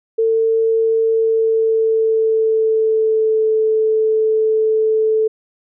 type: tone with pitch glide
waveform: sine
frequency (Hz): 449.1 to 437.8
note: A4 to A4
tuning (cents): +35 to -9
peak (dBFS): -12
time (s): 0.18-5.28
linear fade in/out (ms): 10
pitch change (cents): -44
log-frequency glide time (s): 1.01-3.49
effects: none